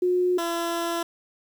sine / 15% pulse tone pair in turn, 360.8 / 338.4 Hz, F#4 / E4, -44 / +45 cents, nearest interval minor second, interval 111 cents, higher first, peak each -19 / -19 dBFS, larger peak neither, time 0.02-0.38 / 0.38-1.03 s, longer second, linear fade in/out 5 ms, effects 9-bit

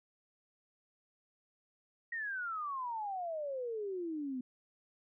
sine exponential sweep, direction down, 1899 to 246.9 Hz, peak -36 dBFS, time 2.12-4.41 s, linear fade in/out 5 ms, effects none

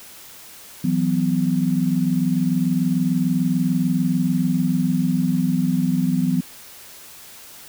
sine chord, E suspended second, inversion none, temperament equal with one note detuned, 164.81 / 185 / 251.7 Hz, E3 / F#3 / B3, 0 / 0 / +33 cents, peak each -22 / -21 / -21 dBFS, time 0.84-6.41 s, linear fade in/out 5 ms, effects white hiss -42 dBFS RMS until 7.68 s

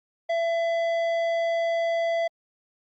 sine tone with tanh clipping, 670 Hz, E5, 28 cents sharp, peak -24 dBFS, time 0.29-2.28 s, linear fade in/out 10 ms, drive 11 dB, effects Opus 48 kbps

